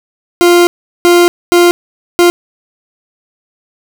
40% pulse tone bursts at uneven times, 349.2 Hz, F4, in tune, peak -3 dBFS, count 4, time 0.41-0.67 / 1.05-1.28 / 1.52-1.71 / 2.19-2.3 s, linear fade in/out 0 ms, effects none

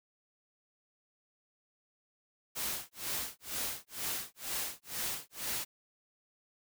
white noise with tremolo, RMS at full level -35 dBFS, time 2.55-5.65 s, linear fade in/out 20 ms, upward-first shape sine, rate 2.1 Hz, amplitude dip 100%, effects none

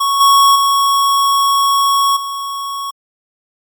square tone with level steps, 1108.7 Hz, C#6, in tune, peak -13 / -7 / -11 / -21 dBFS, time 0-2.91 s, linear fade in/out 10 ms, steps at 0.2 / 0.55 / 2.16 s, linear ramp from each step 10 ms, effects Opus 48 kbps

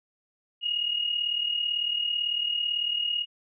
sine tone pair together, 2839 / 2877 Hz, F7 / F#7, +28 / -49 cents, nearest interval unison, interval 23 cents, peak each -32 / -26 dBFS, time 0.61-3.26 s, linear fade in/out 50 ms, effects none

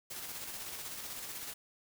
white noise with tremolo, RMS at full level -42 dBFS, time 0.1-1.54 s, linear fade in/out 10 ms, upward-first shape square, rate 16 Hz, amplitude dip 30%, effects none

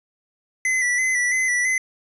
square tone with vibrato, 2000 Hz, B6, 21 cents sharp, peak -19 dBFS, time 0.65-1.78 s, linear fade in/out 2 ms, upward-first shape square, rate 3 Hz, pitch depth 35 cents each way, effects resampled to 24000 Hz

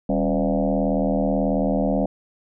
sine tone with frequency modulation, 196 Hz, G3, in tune, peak -18 dBFS, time 0.09-2.06 s, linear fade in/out 5 ms, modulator 78.4 Hz, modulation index 6.3, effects none

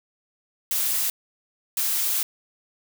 blue noise bursts at uneven times, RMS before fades -24 dBFS, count 2, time 0.71-1.1 / 1.77-2.23 s, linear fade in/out 2 ms, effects none

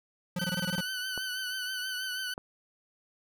square tone bursts, 178.4 Hz, F3, 37 cents sharp, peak -30 dBFS, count 9, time 0.36-0.808 s, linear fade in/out 5 ms, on 32 ms, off 20 ms
20% pulse tone with vibrato, 1508 Hz, F#6, 32 cents sharp, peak -28 dBFS, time 0.39-2.34 s, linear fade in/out 5 ms, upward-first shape triangle, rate 6.2 Hz, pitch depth 45 cents each way
clicks, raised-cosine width 1 ms, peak -24 dBFS, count 3, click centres 0.783 / 1.177 / 2.379 s
effects none

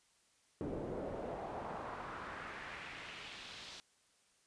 brown noise with band-pass filter sweep, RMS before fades -45 dBFS, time 0.61-3.8 s, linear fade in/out 0 ms, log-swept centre 370 to 4500 Hz, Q 1.7, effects white hiss -72 dBFS RMS until 4.46 s + resampled to 22050 Hz

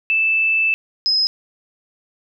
sine tone pair in turn, 2637 / 5091 Hz, E7 / D#8, 0 / +39 cents, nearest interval major seventh, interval 1139 cents, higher second, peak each -14 dBFS, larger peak neither, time 0.1-0.74 / 1.06-1.27 s, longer first, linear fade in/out 0 ms, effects none

